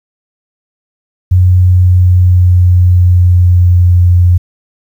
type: tone with pitch glide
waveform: sine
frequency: 91 to 88.67 Hz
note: F#2 to F2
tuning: -28 to +27 cents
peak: -3 dBFS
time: 1.31-4.38 s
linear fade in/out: 10 ms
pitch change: -45 cents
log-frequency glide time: 1.51-3.96 s
effects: 7-bit